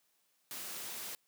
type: noise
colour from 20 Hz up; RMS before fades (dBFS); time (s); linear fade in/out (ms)
white; -43; 0.51-1.15; 0
effects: white hiss -75 dBFS RMS until 1.27 s + high-pass 150 Hz 12 dB/octave